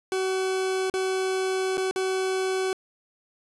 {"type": "tone with dropouts", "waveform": "40% pulse", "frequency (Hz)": 377.7, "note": "F#4", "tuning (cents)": 36, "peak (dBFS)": -23, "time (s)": [0.12, 2.73], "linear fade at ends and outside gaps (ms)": 1, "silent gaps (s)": [[0.899, 0.939], [1.772, 1.778], [1.911, 1.96]], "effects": ["resampled to 24000 Hz", "9-bit"]}